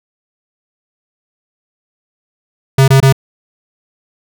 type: tone bursts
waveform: square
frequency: 134.6 Hz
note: C3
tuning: 49 cents sharp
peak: -5 dBFS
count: 3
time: 2.78-3.126 s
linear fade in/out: 5 ms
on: 100 ms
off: 23 ms
effects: none